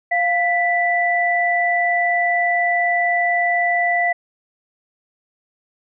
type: tone pair together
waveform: sine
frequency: 698.5 / 1977.3 Hz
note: F5 / B6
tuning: 0 / +2 cents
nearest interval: octave + tritone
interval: 1802 cents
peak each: -18 dBFS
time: 0.11-4.13 s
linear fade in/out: 10 ms
effects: none